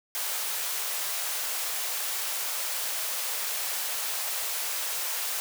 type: high-pass noise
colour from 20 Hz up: white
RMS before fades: -31 dBFS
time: 0.15-5.4 s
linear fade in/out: 0 ms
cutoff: 500 Hz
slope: 24 dB/octave
effects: none